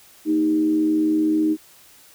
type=tone with frequency modulation; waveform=sine; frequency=311.9 Hz; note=D#4; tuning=4 cents sharp; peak=-16 dBFS; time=0.25-1.57 s; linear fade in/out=50 ms; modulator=84.7 Hz; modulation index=0.42; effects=white hiss -50 dBFS RMS until 2.14 s